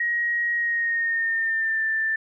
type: tone with pitch glide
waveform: sine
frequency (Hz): 1891 to 1774.6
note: A#6 to A6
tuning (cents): +24 to +14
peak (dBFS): -21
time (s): 0-2.16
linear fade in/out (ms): 5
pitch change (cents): -110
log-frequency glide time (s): 0.54-1.85
effects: none